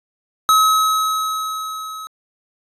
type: tone with level ramp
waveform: square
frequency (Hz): 1281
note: E6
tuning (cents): -50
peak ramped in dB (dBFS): -10 to -30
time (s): 0.49-2.07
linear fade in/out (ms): 0
effects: resampled to 32000 Hz